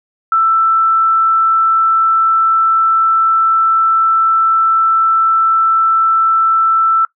sine tone, 1328 Hz, E6, 12 cents sharp, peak -8 dBFS, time 0.32-7.05 s, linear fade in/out 2 ms, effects noise-tail reverb RT60 0.1 s tail -20 dB re dry

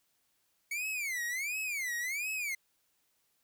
45% pulse tone with vibrato, 2206 Hz, C#7, 9 cents flat, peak -33 dBFS, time 0.71-2.55 s, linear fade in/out 5 ms, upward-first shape sine, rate 1.4 Hz, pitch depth 270 cents each way, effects white hiss -75 dBFS RMS until 3.43 s

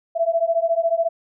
sine beating tone pair, 659.3 / 673.3 Hz, E5 / E5, 0 / +36 cents, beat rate 14 Hz, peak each -20 dBFS, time 0.15-1.09 s, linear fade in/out 20 ms, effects none

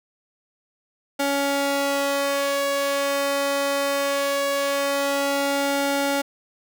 sawtooth tone with flanger, 280 Hz, C#4, 18 cents sharp, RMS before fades -23 dBFS, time 1.19-6.22 s, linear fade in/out 10 ms, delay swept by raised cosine 1.4 to 1.96 ms, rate 0.21 Hz, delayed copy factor +0.8, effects none

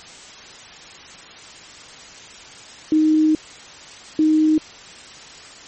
sine tone bursts at uneven times, 311.1 Hz, D#4, in tune, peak -12 dBFS, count 2, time 2.92-3.35 / 4.19-4.58 s, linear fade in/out 2 ms, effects white hiss -40 dBFS RMS until 5.67 s + MP3 32 kbps

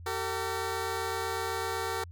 15% pulse tone pair together, 384.6 / 452.5 Hz, G4 / A4, -33 / +48 cents, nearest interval minor third, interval 281 cents, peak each -28 / -27 dBFS, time 0.06-2.04 s, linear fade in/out 5 ms, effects added 86 Hz sine -43 dBFS peak until 2.11 s

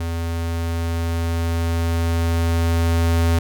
square tone with level ramp, 83.6 Hz, E2, 25 cents sharp, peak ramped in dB -23 to -15 dBFS, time 0-3.39 s, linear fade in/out 5 ms, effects none

